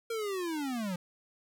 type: linear sweep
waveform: square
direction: down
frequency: 466.3 to 171.4 Hz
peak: -33 dBFS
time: 0.1-0.96 s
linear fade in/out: 5 ms
effects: none